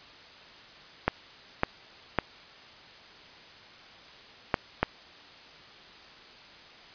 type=clicks; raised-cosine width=0.5 ms; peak=-7 dBFS; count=5; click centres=1.08 / 1.634 / 2.187 / 4.542 / 4.83 s; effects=white hiss -50 dBFS RMS until 6.94 s + resampled to 11025 Hz